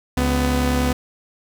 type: tone pair together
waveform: sawtooth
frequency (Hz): 70.15 / 250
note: C#2 / B3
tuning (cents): +21 / +21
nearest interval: octave + minor seventh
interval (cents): 2200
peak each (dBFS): -16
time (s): 0.17-0.93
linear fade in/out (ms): 5
effects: none